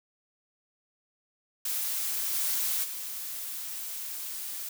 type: noise with level steps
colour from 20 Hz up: blue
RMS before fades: -31 / -29 / -37 dBFS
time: 1.65-4.69 s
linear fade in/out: 5 ms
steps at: 2.32 / 2.83 s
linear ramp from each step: 20 ms
effects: none